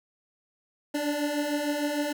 25% pulse beating tone pair, 288.2 / 294.8 Hz, D4 / D4, -33 / +7 cents, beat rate 6.6 Hz, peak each -29 / -24 dBFS, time 0.94-2.13 s, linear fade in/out 10 ms, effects none

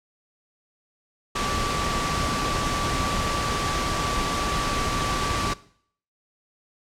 sine tone in noise, 1157 Hz, D6, 26 cents flat, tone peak -28 dBFS, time 1.35-5.54 s, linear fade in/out 10 ms, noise pink, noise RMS -26 dBFS, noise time 1.35-5.54 s, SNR -5 dB, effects noise-tail reverb RT60 0.6 s tail -19 dB re dry + low-pass 7000 Hz 12 dB/octave

